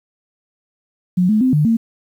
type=tone with pitch steps; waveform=sine; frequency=180.6 / 214.8 / 257.9 / 150 / 227.5 Hz; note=F#3 / A3 / C4 / D3 / A#3; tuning=-42 / -41 / -25 / +37 / -42 cents; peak=-11 dBFS; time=1.17-1.77 s; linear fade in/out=10 ms; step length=120 ms; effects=8-bit